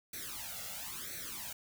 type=noise with flanger; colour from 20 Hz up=white; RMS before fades=-43 dBFS; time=0.13-1.53 s; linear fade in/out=5 ms; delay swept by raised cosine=0.49 to 1.49 ms; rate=0.99 Hz; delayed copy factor=+0.95; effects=none